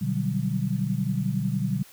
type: chord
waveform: sine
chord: G major seventh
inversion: first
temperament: equal with one note detuned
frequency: 123.47 / 149.05 / 185 / 196 Hz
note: B2 / D3 / F#3 / G3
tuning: 0 / +26 / 0 / 0 cents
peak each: -29 dBFS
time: 0.01-1.83 s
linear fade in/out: 10 ms
effects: white hiss -51 dBFS RMS until 1.92 s